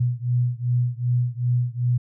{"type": "beating tone pair", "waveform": "sine", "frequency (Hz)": [121.5, 124.1], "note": ["B2", "B2"], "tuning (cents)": [-28, 9], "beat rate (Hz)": 2.6, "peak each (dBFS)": [-22, -23], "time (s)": [0, 1.98], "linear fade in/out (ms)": 10, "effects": []}